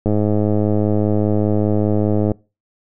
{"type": "click train", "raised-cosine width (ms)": 2, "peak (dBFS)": -5, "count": 238, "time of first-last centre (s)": [0.06, 2.317], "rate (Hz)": 105, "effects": ["noise-tail reverb RT60 0.3 s tail -24 dB re dry"]}